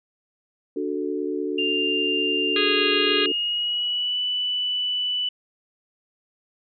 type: chord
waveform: sine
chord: D major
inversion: none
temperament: equal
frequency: 293.7 / 370 / 440 Hz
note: D4 / F#4 / A4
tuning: 0 / 0 / 0 cents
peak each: -28 / -28 / -29 dBFS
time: 0.76-3.32 s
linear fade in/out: 5 ms
type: tone with pitch glide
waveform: sine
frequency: 2794 to 2977 Hz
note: F7 to F#7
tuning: 0 to +10 cents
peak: -22 dBFS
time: 1.58-5.29 s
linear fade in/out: 5 ms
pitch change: +110 cents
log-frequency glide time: 2.9-4.2 s
type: harmonic tone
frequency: 413 Hz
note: G#4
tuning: 10 cents flat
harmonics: 1 / 3 / 4 / 5 / 6 / 7 / 8 / 9 / 10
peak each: -26 / -31 / -29 / -33 / -29 / -34 / -30 / -33 / -33 dBFS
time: 2.56-3.26 s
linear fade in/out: 2 ms
effects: none